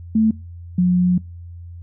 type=tone pair in turn; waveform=sine; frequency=220 / 179.59 Hz; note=A3 / F3; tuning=0 / +49 cents; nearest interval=major third; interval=351 cents; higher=first; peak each=-12 dBFS; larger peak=neither; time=0.15-0.31 / 0.78-1.18 s; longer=second; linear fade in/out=5 ms; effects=noise-tail reverb RT60 0.3 s tail -26 dB re dry + added 86 Hz sine -33 dBFS peak until 1.82 s